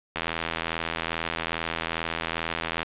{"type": "click train", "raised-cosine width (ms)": 0.3, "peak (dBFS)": -11, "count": 221, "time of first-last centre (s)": [0.16, 2.83], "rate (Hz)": 82.4, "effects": ["resampled to 8000 Hz", "8-bit"]}